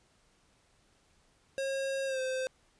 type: tone with pitch glide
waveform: square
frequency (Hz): 541 to 519.6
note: C#5 to C5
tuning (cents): -42 to -12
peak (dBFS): -32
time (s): 1.58-2.47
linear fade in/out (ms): 0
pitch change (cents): -70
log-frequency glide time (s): 2.06-2.2
effects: pink hiss -68 dBFS RMS until 2.79 s + resampled to 22050 Hz